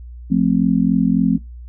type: chord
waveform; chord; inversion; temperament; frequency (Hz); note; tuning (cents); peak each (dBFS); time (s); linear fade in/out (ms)
sine; F major; none; just; 174.61 / 218.3 / 261.9; F3 / A3 / C4; 0 / -13 / +2; -17; 0.3-1.38; 20
effects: noise-tail reverb RT60 0.2 s tail -24 dB re dry + added 60 Hz sine -32 dBFS peak until 1.68 s